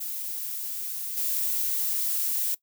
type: noise with level steps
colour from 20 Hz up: violet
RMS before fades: -33 / -27 dBFS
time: 0-2.55 s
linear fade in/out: 10 ms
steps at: 1.17 s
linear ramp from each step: 5 ms
effects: noise-tail reverb RT60 0.1 s tail -20 dB re dry

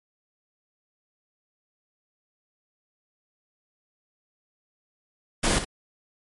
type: noise with echo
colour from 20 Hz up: pink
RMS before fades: -22 dBFS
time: 5.43-5.59 s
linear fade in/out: 10 ms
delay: 59 ms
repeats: 1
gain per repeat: -10 dB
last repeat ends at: 5.649 s
effects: MP3 48 kbps

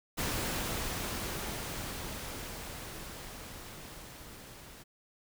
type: noise with level ramp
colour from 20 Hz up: pink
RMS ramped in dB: -33 to -51 dBFS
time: 0.17-4.84 s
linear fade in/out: 20 ms
effects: none

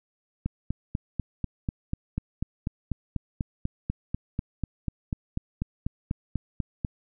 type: click train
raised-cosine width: 5 ms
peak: -15 dBFS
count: 27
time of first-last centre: 0.46-6.848 s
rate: 4.07 Hz
effects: none

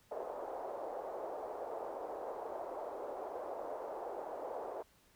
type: band-pass noise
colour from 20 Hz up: white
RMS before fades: -43 dBFS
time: 0.11-4.83 s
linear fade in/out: 10 ms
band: 430 to 750 Hz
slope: 24 dB/octave
effects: pink hiss -68 dBFS RMS until 5.15 s

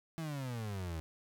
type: exponential sweep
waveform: 35% pulse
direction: down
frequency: 166.9 to 78 Hz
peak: -36 dBFS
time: 0.18-1 s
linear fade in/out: 0 ms
effects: none

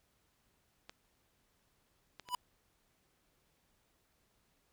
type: clicks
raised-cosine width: 0.2 ms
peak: -30 dBFS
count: 4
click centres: 0.895 / 2.197 / 2.288 / 2.345 s
type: tone with exponential growth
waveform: square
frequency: 989 Hz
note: B5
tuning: 2 cents sharp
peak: -30 dBFS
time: 2.25-2.35 s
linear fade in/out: 2 ms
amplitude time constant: 20 ms
effects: pink hiss -75 dBFS RMS until 4.72 s

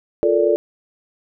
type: chord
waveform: sine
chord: Bb major seventh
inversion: second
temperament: just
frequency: 349.6 / 437 / 466.2 / 582.7 Hz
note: F4 / A4 / Bb4 / D5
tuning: +2 / -12 / 0 / -14 cents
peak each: -19 / -17 / -23 / -18 dBFS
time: 0.23-0.56 s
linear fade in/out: 0 ms
effects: none

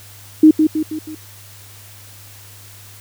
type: tone with echo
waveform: sine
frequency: 311.1 Hz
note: D#4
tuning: in tune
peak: -3 dBFS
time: 0.43-0.51 s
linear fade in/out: 5 ms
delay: 160 ms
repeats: 4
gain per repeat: -6 dB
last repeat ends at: 1.15 s
effects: added 101 Hz sine -42 dBFS peak until 3 s + white hiss -42 dBFS RMS until 3 s

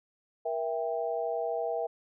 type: chord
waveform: sine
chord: E diminished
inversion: second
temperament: just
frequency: 474.7 / 659.3 / 791.1 Hz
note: Bb4 / E5 / G5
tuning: +31 / 0 / +16 cents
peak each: -33 / -32 / -36 dBFS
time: 0.45-1.87 s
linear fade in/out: 10 ms
effects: none

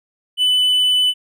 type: tone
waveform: triangle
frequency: 2997 Hz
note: F#7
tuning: 22 cents sharp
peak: -11 dBFS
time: 0.37-1.14 s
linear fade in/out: 50 ms
effects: none

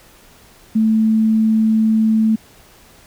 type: tone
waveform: sine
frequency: 220 Hz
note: A3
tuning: in tune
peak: -11 dBFS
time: 0.75-2.36 s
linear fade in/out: 10 ms
effects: pink hiss -47 dBFS RMS until 3.06 s

